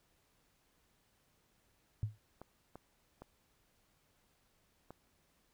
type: tone with exponential decay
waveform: sine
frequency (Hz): 107.1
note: A2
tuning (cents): -46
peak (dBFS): -29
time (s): 2.03-2.18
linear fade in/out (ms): 0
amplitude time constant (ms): 32
type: clicks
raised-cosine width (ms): 1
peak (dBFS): -35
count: 4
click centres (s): 2.416 / 2.756 / 3.22 / 4.906
effects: pink hiss -74 dBFS RMS until 5.53 s